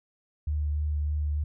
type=tone with vibrato; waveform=sine; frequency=74.6 Hz; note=D2; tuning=28 cents sharp; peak=-25 dBFS; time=0.47-1.44 s; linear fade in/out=5 ms; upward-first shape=triangle; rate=3.3 Hz; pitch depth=17 cents each way; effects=none